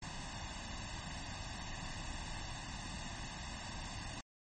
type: noise with comb filter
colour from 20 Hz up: pink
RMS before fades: -44 dBFS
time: 0.02-4.21 s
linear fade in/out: 5 ms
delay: 1.1 ms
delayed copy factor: +0.8
effects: MP3 32 kbps